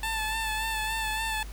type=tone with vibrato; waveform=15% pulse; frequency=880 Hz; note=A5; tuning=in tune; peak=-22 dBFS; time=0.03-1.43 s; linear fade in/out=2 ms; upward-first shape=sine; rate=3.5 Hz; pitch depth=30 cents each way; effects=added 50 Hz sine -37 dBFS peak until 1.52 s + pink hiss -49 dBFS RMS until 1.52 s